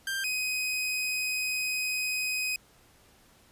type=tone pair in turn; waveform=sawtooth; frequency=1582 / 2511 Hz; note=G6 / D#7; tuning=+15 / +15 cents; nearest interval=minor sixth; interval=800 cents; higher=second; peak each=-26 / -25 dBFS; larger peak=second; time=0.07-0.24 / 0.24-2.56 s; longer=second; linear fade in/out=2 ms; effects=pink hiss -60 dBFS RMS until 3.51 s + resampled to 32000 Hz